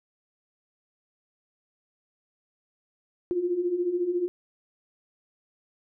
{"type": "beating tone pair", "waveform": "sine", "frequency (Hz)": [342, 356], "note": ["F4", "F4"], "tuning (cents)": [-36, 33], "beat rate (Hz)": 14, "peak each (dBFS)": [-31, -25], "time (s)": [3.31, 4.28], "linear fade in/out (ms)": 0, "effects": []}